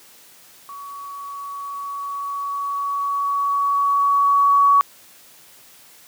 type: tone with level ramp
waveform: sine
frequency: 1127 Hz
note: C#6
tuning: 28 cents sharp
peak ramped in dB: -33 to -10 dBFS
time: 0.69-4.81 s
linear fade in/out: 0 ms
effects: white hiss -48 dBFS RMS until 6.07 s + high-pass 100 Hz 12 dB/octave